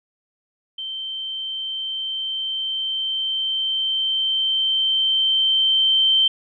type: tone with level ramp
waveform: sine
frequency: 3115 Hz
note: G7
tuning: 12 cents flat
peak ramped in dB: -27 to -13 dBFS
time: 0.78-6.28 s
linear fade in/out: 5 ms
effects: none